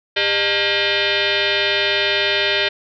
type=tone with frequency modulation; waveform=sine; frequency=607 Hz; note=D#5; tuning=43 cents flat; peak=-15 dBFS; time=0.16-2.69 s; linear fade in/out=10 ms; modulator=504 Hz; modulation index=6.9; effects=none